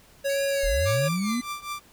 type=tone; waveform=square; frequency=554.4 Hz; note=C#5; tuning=in tune; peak=-24 dBFS; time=0.24-1.09 s; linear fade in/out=20 ms
type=tone with vibrato; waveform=15% pulse; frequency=2209 Hz; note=C#7; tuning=7 cents flat; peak=-29 dBFS; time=0.29-1.42 s; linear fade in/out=10 ms; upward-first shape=sine; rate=1.6 Hz; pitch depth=150 cents each way
type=linear sweep; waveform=sine; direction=up; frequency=30.41 to 249.8 Hz; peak=-24 dBFS; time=0.63-1.41 s; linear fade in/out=10 ms
type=tone with tremolo; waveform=sawtooth; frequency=1178 Hz; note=D6; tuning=5 cents sharp; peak=-25 dBFS; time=0.85-1.8 s; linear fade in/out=20 ms; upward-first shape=triangle; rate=4.9 Hz; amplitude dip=90%
effects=pink hiss -55 dBFS RMS until 1.92 s